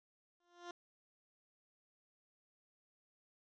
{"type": "tone with exponential growth", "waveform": "15% pulse", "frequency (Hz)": 349.2, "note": "F4", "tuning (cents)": 0, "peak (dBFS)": -37, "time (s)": [0.4, 0.71], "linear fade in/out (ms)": 2, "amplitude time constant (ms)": 67, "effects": ["resampled to 16000 Hz"]}